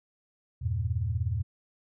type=chord; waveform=sine; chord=E diminished; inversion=none; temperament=just; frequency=82.41 / 98.89 / 118.67 Hz; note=E2 / G2 / Bb2; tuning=0 / +16 / +31 cents; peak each=-31 dBFS; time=0.61-1.43 s; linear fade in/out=20 ms; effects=none